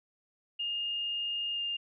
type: tone with pitch glide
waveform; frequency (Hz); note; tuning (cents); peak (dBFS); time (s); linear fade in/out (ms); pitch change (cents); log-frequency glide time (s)
sine; 2831 to 2811; F7 to F7; +23 to +11; -31; 0.59-1.77; 10; -12; 1.54-1.6
effects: none